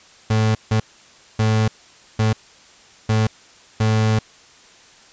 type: tone bursts at uneven times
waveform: 35% pulse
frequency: 109.4 Hz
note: A2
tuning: 9 cents flat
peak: -13 dBFS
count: 6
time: 0.3-0.55 / 0.71-0.8 / 1.39-1.68 / 2.19-2.33 / 3.09-3.27 / 3.8-4.19 s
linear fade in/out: 5 ms
effects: white hiss -48 dBFS RMS until 5.12 s + resampled to 16000 Hz